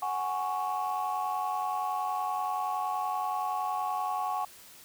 sine chord, F# suspended second, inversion none, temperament equal, 740 / 830.6 / 1108.7 Hz, F#5 / G#5 / C#6, 0 / 0 / 0 cents, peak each -32 dBFS, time 0.02-4.45 s, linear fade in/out 5 ms, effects tanh soft clip ceiling -23 dBFS + white hiss -52 dBFS RMS until 4.84 s

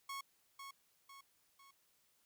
sawtooth tone with echo, 1100 Hz, C#6, 14 cents flat, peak -39 dBFS, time 0.09-0.21 s, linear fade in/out 5 ms, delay 500 ms, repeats 3, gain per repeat -6 dB, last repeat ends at 1.71 s, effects white hiss -75 dBFS RMS until 2.25 s

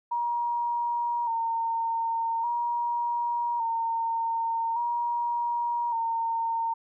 sine tone with vibrato, 932.3 Hz, A#5, in tune, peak -25 dBFS, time 0.11-6.74 s, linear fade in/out 10 ms, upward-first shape square, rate 0.43 Hz, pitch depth 33 cents each way, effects none

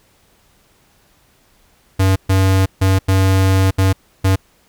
square tone bursts at uneven times, 95.4 Hz, G2, 47 cents flat, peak -11 dBFS, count 6, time 1.99-2.16 / 2.29-2.66 / 2.81-2.99 / 3.08-3.71 / 3.78-3.93 / 4.24-4.36 s, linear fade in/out 10 ms, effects pink hiss -55 dBFS RMS until 4.68 s

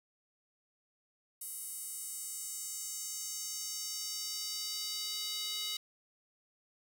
square tone with high-pass filter sweep, 422.5 Hz, G#4, 30 cents sharp, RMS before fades -40 dBFS, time 1.41-5.77 s, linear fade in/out 5 ms, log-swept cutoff 10000 to 3700 Hz, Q 2.6, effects none

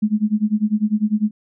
sine tone with tremolo, 212.5 Hz, G#3, 40 cents sharp, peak -12 dBFS, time 0.02-1.31 s, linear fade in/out 10 ms, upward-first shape sine, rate 10 Hz, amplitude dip 95%, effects none

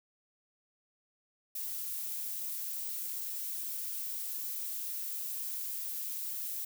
violet noise with high-pass filter sweep, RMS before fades -38 dBFS, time 1.55-6.65 s, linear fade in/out 5 ms, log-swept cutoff 600 to 260 Hz, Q 0.73, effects none

